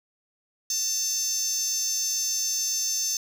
10% pulse tone with high-pass filter, 893 Hz, A5, 25 cents sharp, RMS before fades -27 dBFS, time 0.7-3.17 s, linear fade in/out 2 ms, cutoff 6100 Hz, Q 7, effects none

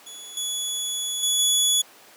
20% pulse tone with level steps, 3400 Hz, G#7, 40 cents sharp, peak -32 / -20 / -14 / -12 dBFS, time 0.06-1.82 s, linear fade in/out 10 ms, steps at 0.37 / 1.23 / 1.39 s, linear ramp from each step 2 ms, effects pink hiss -49 dBFS RMS until 2.16 s + high-pass 400 Hz 12 dB/octave

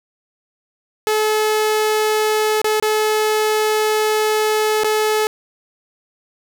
sawtooth tone with dropouts, 430 Hz, A4, 40 cents flat, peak -11 dBFS, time 1.07-5.27 s, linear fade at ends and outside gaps 0 ms, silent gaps 2.616-2.644 / 2.799-2.825 / 4.835-4.845 s, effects none

